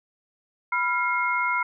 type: tone cluster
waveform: sine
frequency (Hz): 983 / 1385 / 2147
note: B5 / F6 / C7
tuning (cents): -8 / -15 / +44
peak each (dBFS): -26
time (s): 0.72-1.63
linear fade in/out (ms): 5
effects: none